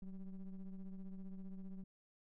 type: ring-modulated tone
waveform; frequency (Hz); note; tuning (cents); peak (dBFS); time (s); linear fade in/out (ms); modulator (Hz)
triangle; 98.1; G2; +2; -40; 0.02-1.84; 5; 90.5
effects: none